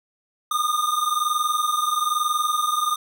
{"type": "tone pair together", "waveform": "square", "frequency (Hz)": [1208, 1229.1], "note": ["D6", "D#6"], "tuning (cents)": [48, -22], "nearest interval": "unison", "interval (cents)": 30, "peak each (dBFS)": -24, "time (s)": [0.51, 2.96], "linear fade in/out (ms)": 5, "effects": []}